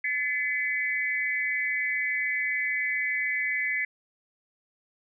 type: tone cluster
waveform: sine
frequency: 1734 / 2031 / 2258 Hz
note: A6 / B6 / C#7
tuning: -26 / +48 / +31 cents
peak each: -33 / -27 / -32 dBFS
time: 0.04-3.85 s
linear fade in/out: 5 ms
effects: none